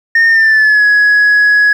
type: tone with pitch glide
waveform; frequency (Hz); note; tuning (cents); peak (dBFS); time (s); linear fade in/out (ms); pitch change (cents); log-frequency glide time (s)
sine; 1829 to 1677.2; A#6 to G#6; -33 to +17; -3; 0.15-1.73; 5; -150; 0.28-0.85
effects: tanh soft clip ceiling -4 dBFS + 7-bit